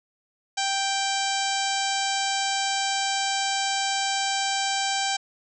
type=harmonic tone; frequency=784 Hz; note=G5; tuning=in tune; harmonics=1 / 2 / 3 / 4 / 5 / 6 / 7 / 8 / 9 / 10; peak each=-27 / -32 / -34 / -32 / -34 / -35 / -35 / -36 / -36 / -36 dBFS; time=0.57-5.17 s; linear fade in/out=10 ms; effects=none